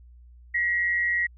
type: tone pair together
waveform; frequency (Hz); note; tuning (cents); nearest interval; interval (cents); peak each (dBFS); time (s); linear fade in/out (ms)
sine; 1910.4 / 2093; A#6 / C7; +42 / 0; major second; 158; -22 / -32; 0.54-1.27; 10
effects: added 60 Hz sine -47 dBFS peak until 1.37 s